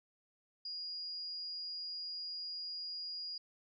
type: tone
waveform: sine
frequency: 4864 Hz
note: D#8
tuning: 40 cents flat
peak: -40 dBFS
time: 0.65-3.38 s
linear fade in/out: 5 ms
effects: none